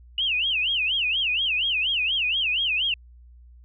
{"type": "tone with vibrato", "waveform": "sine", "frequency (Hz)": 2838, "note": "F7", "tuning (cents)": 27, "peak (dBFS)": -21, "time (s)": [0.18, 2.94], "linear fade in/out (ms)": 2, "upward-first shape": "sine", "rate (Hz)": 4.2, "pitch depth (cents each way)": 250, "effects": ["added 60 Hz sine -46 dBFS peak until 3.64 s"]}